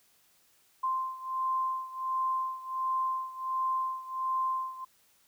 sine beating tone pair, 1044 / 1045.4 Hz, C6 / C6, -4 / -2 cents, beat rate 1.4 Hz, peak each -31 / -34 dBFS, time 0.83-4.85 s, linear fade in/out 10 ms, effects white hiss -66 dBFS RMS until 5.27 s

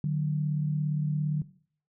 sine tone pair together, 149.7 / 187.15 Hz, D3 / F#3, +33 / +20 cents, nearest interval major third, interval 387 cents, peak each -26 / -33 dBFS, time 0.04-1.42 s, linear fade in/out 2 ms, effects noise-tail reverb RT60 0.5 s tail -17 dB re dry

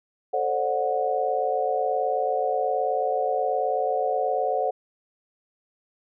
sine chord, D dominant seventh, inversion second, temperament just, 440.5 / 528.6 / 587.3 / 734.2 Hz, A4 / C5 / D5 / F#5, +2 / +18 / 0 / -14 cents, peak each -29 / -27 / -30 / -25 dBFS, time 0.33-4.71 s, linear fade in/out 10 ms, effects none

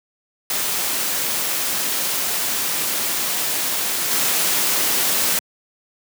white noise with level steps, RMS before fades -22 / -19 dBFS, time 0.5-5.39 s, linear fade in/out 2 ms, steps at 4.1 s, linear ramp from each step 20 ms, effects high-pass 150 Hz 12 dB/octave

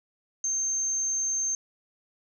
sine tone, 6330 Hz, G8, 16 cents sharp, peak -25 dBFS, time 0.44-1.55 s, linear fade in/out 2 ms, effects none

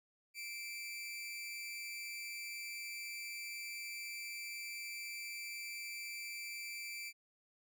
sawtooth tone with amplitude modulation, 2341 Hz, D7, 6 cents flat, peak -37 dBFS, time 0.34-7.13 s, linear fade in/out 50 ms, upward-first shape sine, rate 224 Hz, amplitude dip 55%, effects none

